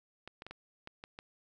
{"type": "clicks", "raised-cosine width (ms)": 0.3, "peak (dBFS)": -29, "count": 7, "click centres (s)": [0.276, 0.421, 0.466, 0.51, 0.874, 1.039, 1.189], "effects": []}